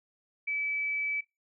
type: tone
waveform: sine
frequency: 2300 Hz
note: D7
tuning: 37 cents flat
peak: -29 dBFS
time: 0.47-1.21 s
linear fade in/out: 10 ms
effects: noise-tail reverb RT60 0.2 s tail -19 dB re dry